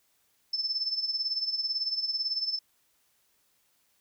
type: tone with tremolo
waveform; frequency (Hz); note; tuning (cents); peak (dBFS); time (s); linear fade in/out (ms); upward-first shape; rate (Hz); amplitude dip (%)
sine; 5274; E8; 0; -25; 0.53-2.59; 5; sine; 18; 70
effects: white hiss -70 dBFS RMS until 4 s